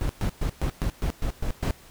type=noise bursts; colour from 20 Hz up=brown; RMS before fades=-25 dBFS; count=9; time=0.01-1.708 s; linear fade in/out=0 ms; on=82 ms; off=120 ms; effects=pink hiss -51 dBFS RMS until 1.9 s